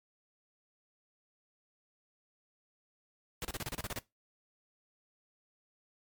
pink noise bursts, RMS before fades -38 dBFS, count 10, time 3.42-3.988 s, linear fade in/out 0 ms, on 28 ms, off 32 ms, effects noise-tail reverb RT60 0.2 s tail -20 dB re dry + MP3 96 kbps

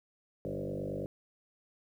sine tone with frequency modulation, 336.9 Hz, E4, 38 cents sharp, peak -34 dBFS, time 0.45-1.06 s, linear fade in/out 0 ms, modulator 49 Hz, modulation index 4.9, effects 11-bit

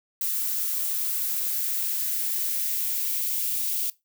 violet noise with high-pass filter sweep, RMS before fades -27 dBFS, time 0.21-3.9 s, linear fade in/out 2 ms, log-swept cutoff 860 to 2700 Hz, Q 1.5, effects noise-tail reverb RT60 0.2 s tail -20 dB re dry

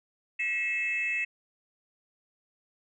sine tone cluster, 1926 / 2154 / 2621 Hz, B6 / C7 / E7, -44 / +50 / -11 cents, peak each -34 / -33 / -28 dBFS, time 0.39-1.25 s, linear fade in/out 10 ms, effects tanh soft clip ceiling -20 dBFS

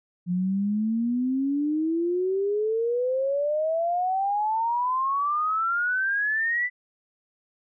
sine exponential sweep, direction up, 174.61 to 2000 Hz, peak -22 dBFS, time 0.26-6.7 s, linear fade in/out 50 ms, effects none

